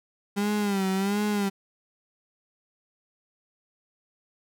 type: tone with vibrato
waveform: 35% pulse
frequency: 199.4 Hz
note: G3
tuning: 30 cents sharp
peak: -22 dBFS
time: 0.36-1.5 s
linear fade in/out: 20 ms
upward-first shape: sine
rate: 1.4 Hz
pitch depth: 87 cents each way
effects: none